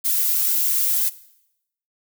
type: noise with flanger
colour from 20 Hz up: violet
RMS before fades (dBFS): -20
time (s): 0.04-1.1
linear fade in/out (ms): 20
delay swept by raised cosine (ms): 1.9 to 2.9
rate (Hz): 2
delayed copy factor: +0.9
effects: noise-tail reverb RT60 0.8 s tail -18 dB re dry

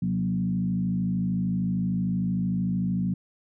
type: tone with frequency modulation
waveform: sine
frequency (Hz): 182.8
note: F#3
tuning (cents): -21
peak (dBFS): -23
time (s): 0.02-3.14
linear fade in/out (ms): 5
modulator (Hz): 53.2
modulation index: 0.92
effects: none

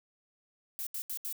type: noise bursts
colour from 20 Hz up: violet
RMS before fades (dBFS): -37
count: 4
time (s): 0.79-1.326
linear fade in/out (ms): 0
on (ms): 77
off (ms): 76
effects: none

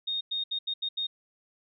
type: tone bursts at uneven times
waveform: sine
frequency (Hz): 3700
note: A#7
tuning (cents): -14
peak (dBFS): -28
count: 6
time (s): 0.07-0.21 / 0.31-0.44 / 0.51-0.59 / 0.67-0.74 / 0.82-0.89 / 0.97-1.07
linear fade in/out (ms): 10
effects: none

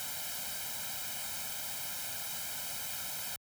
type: noise with comb filter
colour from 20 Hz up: white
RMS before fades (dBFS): -39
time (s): 0-3.36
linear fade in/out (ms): 0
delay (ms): 1.3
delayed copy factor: +0.95
effects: high-pass 60 Hz 12 dB/octave

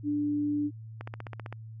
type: tone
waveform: sine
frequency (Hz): 293.7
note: D4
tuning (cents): 0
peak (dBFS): -26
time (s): 0.03-0.71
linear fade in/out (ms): 50
type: click train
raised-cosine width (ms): 0.5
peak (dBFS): -24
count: 9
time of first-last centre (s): 1.01-1.526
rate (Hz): 15.5
effects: added 111 Hz sine -41 dBFS peak until 1.8 s

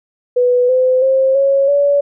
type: tone with pitch steps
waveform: sine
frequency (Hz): 493.9 / 511.9 / 530.6 / 549.9 / 570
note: B4 / C5 / C5 / C#5 / C#5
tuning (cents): 0 / -38 / +24 / -14 / +48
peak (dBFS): -9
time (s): 0.36-2.01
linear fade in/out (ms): 10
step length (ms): 330
effects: none

